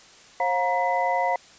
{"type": "tone cluster", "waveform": "sine", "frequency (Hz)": [537, 714, 944, 2008], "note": ["C5", "F5", "A#5", "B6"], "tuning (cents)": [45, 38, 22, 28], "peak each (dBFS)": [-28, -24, -25, -31], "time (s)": [0.4, 1.36], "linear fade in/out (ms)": 2, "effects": ["white hiss -50 dBFS RMS until 1.58 s", "resampled to 16000 Hz"]}